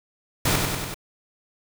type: noise with echo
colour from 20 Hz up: pink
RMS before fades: -21 dBFS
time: 0.45-0.56 s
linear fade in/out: 5 ms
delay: 96 ms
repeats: 4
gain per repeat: -3 dB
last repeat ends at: 0.944 s
effects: none